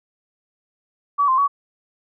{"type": "tone with pitch steps", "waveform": "sine", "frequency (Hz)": [1141, 1045, 1128], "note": ["C#6", "C6", "C#6"], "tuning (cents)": [50, -2, 30], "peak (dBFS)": -14, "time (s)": [1.18, 1.48], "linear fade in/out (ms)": 20, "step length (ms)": 100, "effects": []}